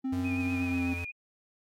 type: tone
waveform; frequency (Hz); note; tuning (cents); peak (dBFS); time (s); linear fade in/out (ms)
triangle; 263; C4; +9; -27; 0.04-0.94; 10
type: tone with pitch glide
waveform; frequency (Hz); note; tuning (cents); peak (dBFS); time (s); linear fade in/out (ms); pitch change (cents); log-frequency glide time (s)
square; 92.5 to 86.81; F#2 to F2; 0 to -10; -35; 0.12-1.05; 10; -110; 0.52-0.92
type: tone with vibrato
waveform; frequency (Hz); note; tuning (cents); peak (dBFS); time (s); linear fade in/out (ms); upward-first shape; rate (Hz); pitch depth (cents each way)
sine; 2468; D#7; -15; -36; 0.24-1.12; 20; triangle; 8.1; 47
effects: AAC 48 kbps